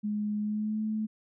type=tone with pitch glide; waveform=sine; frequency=209.5 to 216.4 Hz; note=G#3 to A3; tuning=+15 to -29 cents; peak=-28 dBFS; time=0.03-1.07 s; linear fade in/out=20 ms; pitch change=+56 cents; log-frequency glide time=0.4-0.82 s; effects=none